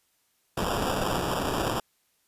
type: noise with sample-and-hold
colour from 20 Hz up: white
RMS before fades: -28 dBFS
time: 0.57-1.8 s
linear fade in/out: 5 ms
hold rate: 2100 Hz
effects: white hiss -70 dBFS RMS until 2.27 s + resampled to 32000 Hz